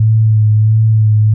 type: tone with vibrato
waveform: sine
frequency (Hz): 108.8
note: A2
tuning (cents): -19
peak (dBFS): -6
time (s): 0-1.34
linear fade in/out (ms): 5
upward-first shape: sine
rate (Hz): 1.5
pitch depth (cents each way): 28
effects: none